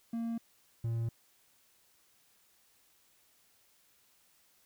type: tone pair in turn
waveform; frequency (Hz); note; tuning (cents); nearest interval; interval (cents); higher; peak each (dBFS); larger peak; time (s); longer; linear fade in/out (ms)
triangle; 230.5 / 115.25; A#3 / A#2; -19 / -19; octave; 1200; first; -31 / -29; second; 0.13-0.38 / 0.84-1.09; neither; 5
effects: white hiss -68 dBFS RMS until 4.65 s